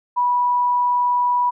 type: tone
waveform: sine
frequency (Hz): 979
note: B5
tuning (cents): -15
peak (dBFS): -15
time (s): 0.16-1.51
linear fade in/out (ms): 20
effects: none